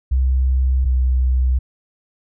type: tone pair in turn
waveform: sine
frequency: 64.8 / 63.61 Hz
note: C2 / C2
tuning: -16 / -48 cents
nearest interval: unison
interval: 32 cents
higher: first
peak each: -13 dBFS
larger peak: neither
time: 0.11-0.85 / 0.85-1.59 s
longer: neither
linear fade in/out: 10 ms
effects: none